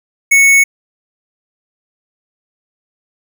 square tone, 2211 Hz, C#7, 5 cents flat, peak -6 dBFS, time 0.31-0.64 s, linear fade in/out 10 ms, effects none

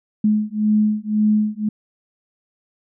sine beating tone pair, 211.7 / 213.6 Hz, G#3 / G#3, +33 / +49 cents, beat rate 1.9 Hz, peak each -18 dBFS, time 0.24-1.69 s, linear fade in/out 5 ms, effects none

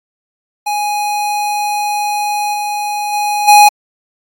square tone with level steps, 830.6 Hz, G#5, in tune, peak -15 / -17 / -14 / -3 dBFS, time 0.66-3.69 s, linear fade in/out 10 ms, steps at 2.53 / 3.12 / 3.47 s, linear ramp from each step 20 ms, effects AAC 64 kbps

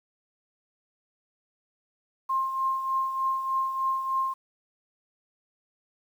sine tone with tremolo, 1061 Hz, C6, 24 cents sharp, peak -22 dBFS, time 2.29-4.34 s, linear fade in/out 10 ms, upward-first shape triangle, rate 3.3 Hz, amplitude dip 60%, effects 9-bit

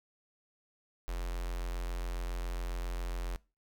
square tone with notch filter, 43.65 Hz, F1, in tune, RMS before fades -36 dBFS, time 1.08-3.36 s, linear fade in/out 0 ms, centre 160 Hz, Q 0.53, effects noise-tail reverb RT60 0.3 s tail -22 dB re dry

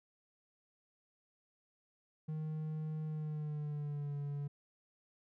triangle tone with pitch glide, 155.56 to 143.48 Hz, D#3 to D3, 0 to -40 cents, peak -35 dBFS, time 2.28-4.48 s, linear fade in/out 10 ms, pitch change -140 cents, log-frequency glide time 3.05-4.16 s, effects none

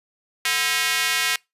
square tone with high-pass filter, 146.1 Hz, D3, 9 cents flat, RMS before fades -22 dBFS, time 0.45-1.36 s, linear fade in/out 2 ms, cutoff 2100 Hz, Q 1.3, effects noise-tail reverb RT60 0.2 s tail -25 dB re dry + resampled to 32000 Hz

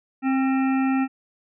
harmonic tone with a mistuned harmonic, 265.2 Hz, C4, 23 cents sharp, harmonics 1 / 3 / 5 / 7 / 9 / 10, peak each -19 / -29 / -33 / -36 / -38 / -39 dBFS, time 0.22-1.08 s, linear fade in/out 50 ms, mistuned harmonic 5, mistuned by +36 cents, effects none

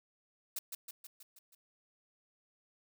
blue noise with echo, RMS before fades -38 dBFS, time 0.56-0.59 s, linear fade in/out 5 ms, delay 160 ms, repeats 6, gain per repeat -4 dB, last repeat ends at 1.55 s, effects none

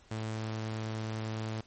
sawtooth tone, 110 Hz, A2, in tune, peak -30 dBFS, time 0.11-1.61 s, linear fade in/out 5 ms, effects pink hiss -61 dBFS RMS until 1.66 s + MP3 32 kbps

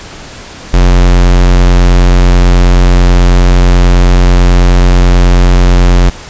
square tone, 44.63 Hz, F1, 38 cents sharp, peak -3 dBFS, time 0.73-6.1 s, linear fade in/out 10 ms, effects pink hiss -28 dBFS RMS until 6.29 s + resampled to 16000 Hz

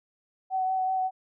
sine tone with vibrato, 753 Hz, F#5, 30 cents sharp, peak -24 dBFS, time 0.5-1.11 s, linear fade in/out 50 ms, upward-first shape sine, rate 5.3 Hz, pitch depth 15 cents each way, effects none

